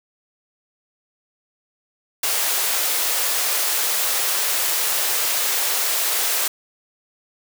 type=high-pass noise; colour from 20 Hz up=white; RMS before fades=-21 dBFS; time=2.23-6.48 s; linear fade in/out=5 ms; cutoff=410 Hz; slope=24 dB/octave; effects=none